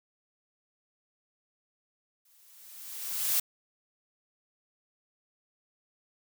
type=noise with exponential growth; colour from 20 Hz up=blue; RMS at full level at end=-25 dBFS; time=2.25-3.4 s; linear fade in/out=5 ms; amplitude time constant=250 ms; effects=none